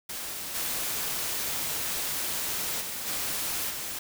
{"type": "noise with level steps", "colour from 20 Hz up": "white", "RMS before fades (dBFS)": [-36, -31, -35, -31, -35], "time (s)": [0.09, 3.99], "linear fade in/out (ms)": 5, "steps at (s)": [0.54, 2.8, 3.06, 3.69], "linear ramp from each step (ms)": 20, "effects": []}